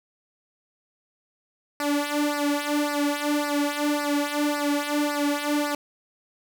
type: tone with flanger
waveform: sawtooth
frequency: 291.8 Hz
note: D4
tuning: 11 cents flat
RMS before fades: -25 dBFS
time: 1.8-5.75 s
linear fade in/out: 2 ms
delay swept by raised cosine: 0.29 to 3.29 ms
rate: 1.8 Hz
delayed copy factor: -0.95
effects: none